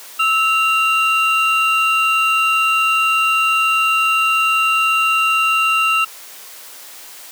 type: tone pair together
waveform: triangle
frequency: 1306 / 2770 Hz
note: E6 / F7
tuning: -17 / -15 cents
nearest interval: octave + minor second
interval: 1302 cents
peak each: -14 dBFS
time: 0.19-6.05 s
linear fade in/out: 10 ms
effects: white hiss -37 dBFS RMS until 7.31 s + high-pass 400 Hz 12 dB/octave